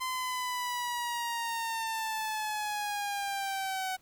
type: linear sweep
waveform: sawtooth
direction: down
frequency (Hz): 1033 to 748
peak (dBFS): -28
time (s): 0-3.97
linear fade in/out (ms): 20
effects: pink hiss -65 dBFS RMS until 4.01 s